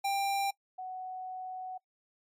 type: tone pair in turn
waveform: square / sine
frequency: 792 / 743.7 Hz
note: G5 / F#5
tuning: +18 / +9 cents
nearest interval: minor second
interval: 109 cents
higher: first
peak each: -29 / -37 dBFS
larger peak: first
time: 0.04-0.51 / 0.78-1.78 s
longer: second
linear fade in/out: 10 ms
effects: noise-tail reverb RT60 0.1 s tail -23 dB re dry + MP3 64 kbps